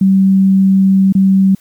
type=tone with dropouts; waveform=sine; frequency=192.4 Hz; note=G3; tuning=32 cents flat; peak=-6 dBFS; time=0.01-1.55 s; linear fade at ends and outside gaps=5 ms; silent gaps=1.125-1.15 s; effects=white hiss -50 dBFS RMS until 1.6 s